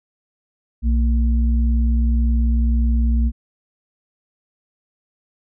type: tone pair together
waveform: sine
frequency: 60.9 / 229.6 Hz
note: B1 / A#3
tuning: -24 / -26 cents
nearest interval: octave + major seventh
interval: 2298 cents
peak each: -14 / -24 dBFS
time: 0.82-3.32 s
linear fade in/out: 50 ms
effects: none